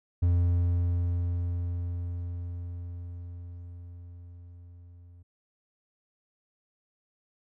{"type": "tone with level ramp", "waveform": "triangle", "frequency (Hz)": 87.31, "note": "F2", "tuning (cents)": 0, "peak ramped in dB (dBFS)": [-18, -47], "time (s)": [0.22, 5.23], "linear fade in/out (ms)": 10, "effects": []}